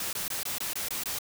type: noise bursts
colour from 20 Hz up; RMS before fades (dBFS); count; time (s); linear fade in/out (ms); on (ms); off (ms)
white; -33; 8; 0-1.187; 2; 130; 21
effects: none